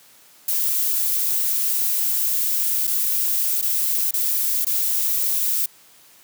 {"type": "noise with dropouts", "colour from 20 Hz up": "violet", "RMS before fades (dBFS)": -21, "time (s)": [0.48, 5.66], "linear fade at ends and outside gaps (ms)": 5, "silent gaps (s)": [[2.871, 2.875], [3.615, 3.624], [4.11, 4.137], [4.648, 4.666]], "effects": ["white hiss -51 dBFS RMS until 6.23 s", "high-pass 100 Hz 12 dB/octave"]}